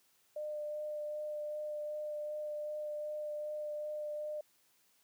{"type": "tone with vibrato", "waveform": "sine", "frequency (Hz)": 601, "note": "D5", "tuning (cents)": 40, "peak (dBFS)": -37, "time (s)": [0.36, 4.41], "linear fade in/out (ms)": 5, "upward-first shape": "sine", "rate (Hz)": 2.6, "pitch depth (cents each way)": 11, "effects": ["white hiss -71 dBFS RMS until 5.03 s", "high-pass 100 Hz 12 dB/octave"]}